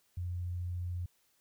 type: tone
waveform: sine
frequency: 88.6 Hz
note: F2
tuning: 25 cents sharp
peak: -34 dBFS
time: 0.17-1.06 s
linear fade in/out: 5 ms
effects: white hiss -72 dBFS RMS until 1.4 s